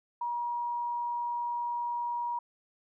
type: tone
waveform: sine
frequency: 955 Hz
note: A#5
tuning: 42 cents sharp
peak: -30 dBFS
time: 0.21-2.39 s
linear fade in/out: 5 ms
effects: none